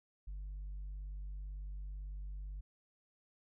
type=tone; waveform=sine; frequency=49 Hz; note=G1; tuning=in tune; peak=-39 dBFS; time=0.27-2.61 s; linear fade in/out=10 ms; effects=tanh soft clip ceiling -40 dBFS